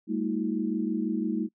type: tone cluster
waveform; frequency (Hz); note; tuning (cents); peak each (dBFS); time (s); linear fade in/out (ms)
sine; 201.8 / 227.8 / 319 / 358.7; G#3 / A#3 / D#4 / F4; -49 / -40 / +43 / +46; -31 / -30 / -30 / -39; 0.07-1.49; 50
effects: noise-tail reverb RT60 0.1 s tail -25 dB re dry